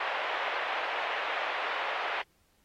pink band-pass noise, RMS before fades -33 dBFS, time 0-2.22 s, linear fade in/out 5 ms, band 610 to 2800 Hz, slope 24 dB/octave, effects pink hiss -70 dBFS RMS until 2.64 s + AAC 48 kbps

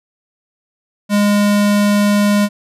square tone, 205.3 Hz, G#3, 20 cents flat, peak -11 dBFS, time 1.09-2.49 s, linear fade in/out 50 ms, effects resampled to 32000 Hz

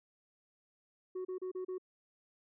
sine tone bursts, 370 Hz, F#4, in tune, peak -34 dBFS, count 5, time 1.15-1.782 s, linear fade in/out 10 ms, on 100 ms, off 33 ms, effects tanh soft clip ceiling -36 dBFS

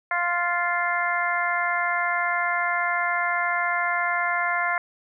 harmonic tone, 349.2 Hz, F4, in tune, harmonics 2 / 3 / 4 / 5 / 6, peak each -28 / -28 / -28 / -28 / -28 dBFS, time 0.11-4.78 s, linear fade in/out 2 ms, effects none

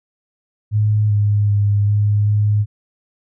sine tone with pitch steps, 106.1 / 103.5 / 102.3 / 103.8 / 104.6 Hz, G#2 / G#2 / G#2 / G#2 / G#2, +38 / -5 / -26 / 0 / +13 cents, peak -12 dBFS, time 0.71-2.66 s, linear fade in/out 50 ms, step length 390 ms, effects none

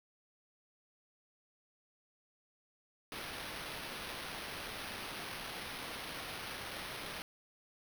white noise with sample-and-hold, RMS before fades -44 dBFS, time 3.12-7.22 s, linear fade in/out 0 ms, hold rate 7350 Hz, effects none

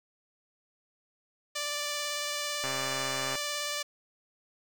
5% pulse tone with vibrato, 587.3 Hz, D5, in tune, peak -20 dBFS, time 1.55-3.83 s, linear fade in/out 10 ms, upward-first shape square, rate 18 Hz, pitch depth 11 cents each way
click train, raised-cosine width 0.5 ms, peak -21 dBFS, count 96, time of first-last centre 2.64-3.354 s, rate 133 Hz
effects none

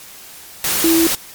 sine tone in noise, 329.6 Hz, E4, in tune, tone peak -11 dBFS, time 0.84-1.07 s, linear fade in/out 2 ms, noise white, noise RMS -18 dBFS, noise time 0.64-1.15 s, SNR +4 dB, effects white hiss -38 dBFS RMS until 1.34 s + MP3 96 kbps

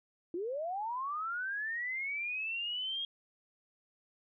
sine linear sweep, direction up, 325.1 to 3272 Hz, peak -34 dBFS, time 0.34-3.05 s, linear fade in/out 2 ms, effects none

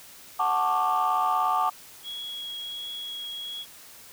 sine chord, D major seventh, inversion first, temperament equal with one note detuned, 740 / 880 / 1108.7 / 1185.6 Hz, F#5 / A5 / C#6 / D6, 0 / 0 / 0 / +16 cents, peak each -26 / -26 / -29 / -24 dBFS, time 0.39-1.7 s, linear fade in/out 10 ms
sine tone with vibrato, 3322 Hz, G#7, in tune, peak -33 dBFS, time 2.03-3.66 s, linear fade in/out 50 ms, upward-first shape triangle, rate 1.4 Hz, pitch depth 10 cents each way
effects tanh soft clip ceiling -16 dBFS + white hiss -48 dBFS RMS until 4.12 s

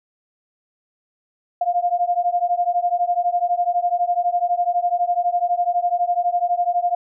sine beating tone pair, 698.5 / 710.5 Hz, F5 / F5, 0 / +30 cents, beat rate 12 Hz, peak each -20 dBFS, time 1.61-6.95 s, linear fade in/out 5 ms, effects none

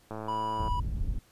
click train, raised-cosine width 1 ms, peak -24 dBFS, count 63, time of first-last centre 0.11-0.679 s, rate 109 Hz
triangle tone, 980 Hz, B5, 14 cents flat, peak -28 dBFS, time 0.28-0.8 s, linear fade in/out 5 ms
pink low-pass noise, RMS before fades -31 dBFS, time 0.58-1.19 s, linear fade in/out 5 ms, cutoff 110 Hz, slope 12 dB/octave
effects pink hiss -62 dBFS RMS until 1.31 s + resampled to 32000 Hz

